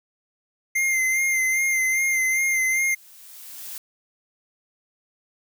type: tone with vibrato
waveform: square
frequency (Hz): 2093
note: C7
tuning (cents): 0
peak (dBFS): -20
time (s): 0.75-2.95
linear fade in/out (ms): 10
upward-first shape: sine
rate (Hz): 2.5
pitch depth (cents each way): 34
type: noise with exponential growth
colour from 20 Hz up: blue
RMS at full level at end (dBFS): -34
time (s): 1.89-3.78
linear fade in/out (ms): 1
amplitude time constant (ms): 410
effects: none